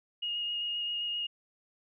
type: tone with vibrato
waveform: sine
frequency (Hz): 2862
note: F7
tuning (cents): +42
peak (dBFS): -31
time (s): 0.22-1.27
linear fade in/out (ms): 10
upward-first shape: square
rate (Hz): 7.6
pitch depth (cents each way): 9
effects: none